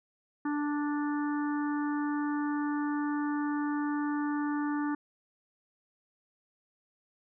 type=harmonic tone; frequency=293.7 Hz; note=D4; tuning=in tune; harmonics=1 / 3 / 4 / 5 / 6; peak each=-29 / -39 / -41 / -43 / -45 dBFS; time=0.45-4.95 s; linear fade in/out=5 ms; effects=none